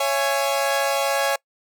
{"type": "chord", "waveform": "sawtooth", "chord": "C# minor", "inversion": "none", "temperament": "equal with one note detuned", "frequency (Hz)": [554.4, 675.1, 830.6], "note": ["C#5", "E5", "G#5"], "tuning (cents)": [0, 41, 0], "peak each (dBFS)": [-18, -23, -21], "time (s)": [0, 1.36], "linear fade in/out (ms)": 5, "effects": ["noise-tail reverb RT60 0.1 s tail -24 dB re dry"]}